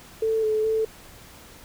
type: tone with pitch steps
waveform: sine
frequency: 443.7 / 432.7 / 441.1 Hz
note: A4 / A4 / A4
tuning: +14 / -29 / +4 cents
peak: -20 dBFS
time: 0.22-0.85 s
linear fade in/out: 5 ms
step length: 210 ms
effects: pink hiss -47 dBFS RMS until 1.64 s